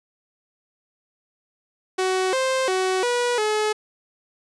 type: tone with pitch steps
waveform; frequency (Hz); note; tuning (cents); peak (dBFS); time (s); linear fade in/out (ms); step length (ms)
sawtooth; 374.1 / 524 / 374.4 / 485.9 / 426.9; F#4 / C5 / F#4 / B4 / G#4; +19 / +2 / +20 / -28 / +48; -16; 1.98-3.73; 10; 350
effects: resampled to 22050 Hz